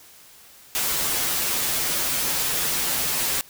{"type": "noise with comb filter", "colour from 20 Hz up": "white", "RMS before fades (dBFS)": -24, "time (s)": [0.75, 3.41], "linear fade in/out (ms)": 0, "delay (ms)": 10, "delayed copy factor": -0.7, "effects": ["white hiss -49 dBFS RMS until 3.49 s"]}